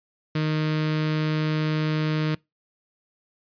sawtooth tone with notch filter, 154.8 Hz, D#3, 9 cents flat, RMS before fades -24 dBFS, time 0.35-2.35 s, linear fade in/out 5 ms, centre 780 Hz, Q 1.5, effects noise-tail reverb RT60 0.2 s tail -24 dB re dry + resampled to 11025 Hz

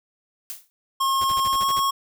blue noise with exponential decay, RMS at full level -30 dBFS, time 0.5-0.7 s, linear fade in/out 0 ms, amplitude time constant 42 ms
square tone with pitch glide, 1077 to 1093.9 Hz, C6 to C#6, +50 to -23 cents, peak -20 dBFS, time 1-1.91 s, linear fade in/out 10 ms, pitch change +27 cents, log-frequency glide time 1.47-1.7 s
pink noise bursts, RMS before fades -35 dBFS, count 8, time 1.21-1.796 s, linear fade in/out 2 ms, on 33 ms, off 46 ms
click, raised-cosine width 0.3 ms, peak -24 dBFS, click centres 1.334 s
effects none

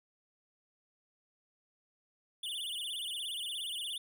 square tone with vibrato, 3195 Hz, G7, 32 cents sharp, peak -37 dBFS, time 2.43-3.98 s, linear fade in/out 5 ms, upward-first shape sine, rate 17 Hz, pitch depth 200 cents each way, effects none

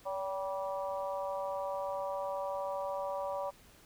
harmonic tone with a mistuned harmonic, 194.2 Hz, G3, 16 cents flat, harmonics 3 / 4 / 5 / 6, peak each -36 / -42 / -40 / -45 dBFS, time 0.05-3.51 s, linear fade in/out 20 ms, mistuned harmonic 3, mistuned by -32 cents, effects pink hiss -60 dBFS RMS until 3.85 s

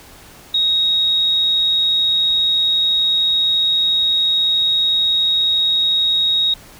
sine tone, 3769 Hz, A#7, 18 cents sharp, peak -13 dBFS, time 0.54-6.54 s, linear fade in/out 5 ms, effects pink hiss -42 dBFS RMS until 6.79 s

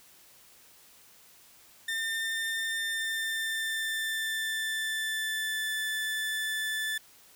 30% pulse tone with pitch glide, 1803 to 1750.7 Hz, A6 to A6, +42 to -9 cents, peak -27 dBFS, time 1.88-6.98 s, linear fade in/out 5 ms, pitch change -51 cents, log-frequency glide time 2.68-5.71 s, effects white hiss -57 dBFS RMS until 7.35 s

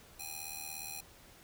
5% pulse ring-modulated tone, 1655 Hz, G#6, 6 cents flat, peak -27 dBFS, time 0.19-1.01 s, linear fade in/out 10 ms, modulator 866 Hz, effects pink hiss -58 dBFS RMS until 1.43 s

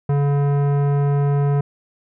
sine tone with tanh clipping, 142.4 Hz, C#3, 47 cents sharp, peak -17 dBFS, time 0.09-1.61 s, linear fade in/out 5 ms, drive 16 dB, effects none

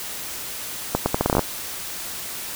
accelerating click train, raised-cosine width 1 ms, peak -4 dBFS, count 11, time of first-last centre 0.95-1.393 s, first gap 110 ms, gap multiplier 0.77, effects white hiss -32 dBFS RMS until 2.55 s

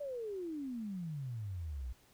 sine exponential sweep, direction down, 593 to 58 Hz, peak -38 dBFS, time 0-1.93 s, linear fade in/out 10 ms, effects pink hiss -66 dBFS RMS until 2.13 s

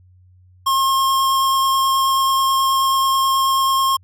square tone with vibrato, 1073 Hz, C6, 43 cents sharp, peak -15 dBFS, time 0.66-3.97 s, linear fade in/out 10 ms, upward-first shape sine, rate 9.3 Hz, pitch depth 8 cents each way, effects added 91 Hz sine -47 dBFS peak until 4.03 s

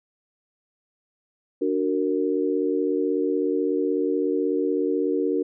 sine chord, D augmented, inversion none, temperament equal with one note detuned, 293.7 / 370 / 461.1 Hz, D4 / F#4 / A#4, 0 / 0 / -19 cents, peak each -25 dBFS, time 1.61-5.43 s, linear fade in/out 10 ms, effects none

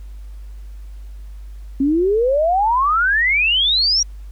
sine exponential sweep, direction up, 264.2 to 5790 Hz, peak -13 dBFS, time 1.8-4.03 s, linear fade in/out 5 ms, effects added 50 Hz sine -31 dBFS peak until 4.31 s + pink hiss -56 dBFS RMS until 4.31 s

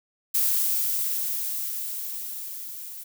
violet noise with level ramp, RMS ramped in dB -22 to -39 dBFS, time 0.34-3.04 s, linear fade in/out 10 ms, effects none

